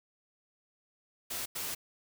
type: noise bursts at uneven times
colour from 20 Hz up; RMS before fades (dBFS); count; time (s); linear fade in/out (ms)
white; -37; 2; 1.3-1.46 / 1.55-1.75; 10
effects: none